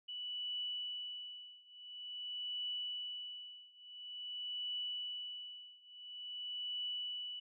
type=tone with tremolo; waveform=sine; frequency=2960 Hz; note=F#7; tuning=in tune; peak=-37 dBFS; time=0.08-7.4 s; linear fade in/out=10 ms; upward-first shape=triangle; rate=0.48 Hz; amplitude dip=95%; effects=none